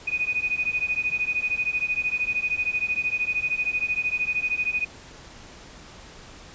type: beating tone pair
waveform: sine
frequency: 2478 / 2491 Hz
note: D#7 / D#7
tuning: -8 / +1 cents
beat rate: 13 Hz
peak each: -26 dBFS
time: 0.07-4.85 s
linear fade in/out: 10 ms
effects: pink hiss -45 dBFS RMS until 6.54 s + resampled to 16000 Hz